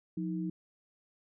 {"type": "tone pair together", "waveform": "sine", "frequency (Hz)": [177.87, 316.9], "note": ["F3", "D#4"], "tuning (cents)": [32, 32], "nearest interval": "minor seventh", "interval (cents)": 1000, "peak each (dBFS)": [-34, -36], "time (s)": [0.17, 0.5], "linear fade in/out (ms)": 5, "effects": []}